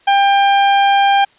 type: tone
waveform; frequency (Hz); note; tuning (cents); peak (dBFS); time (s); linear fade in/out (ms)
40% pulse; 796; G5; +26; -8; 0.07-1.25; 10
effects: white hiss -51 dBFS RMS until 1.38 s + resampled to 8000 Hz